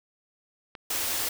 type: click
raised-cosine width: 0.3 ms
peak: -24 dBFS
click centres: 0.752 s
type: band-stop noise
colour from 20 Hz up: white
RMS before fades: -29 dBFS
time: 0.9-1.29 s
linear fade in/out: 5 ms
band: 120 to 230 Hz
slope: 96 dB/octave
effects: none